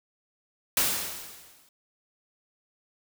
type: noise with exponential decay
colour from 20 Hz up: white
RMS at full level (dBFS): -22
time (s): 0.77-1.69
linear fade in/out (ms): 2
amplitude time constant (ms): 200
effects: none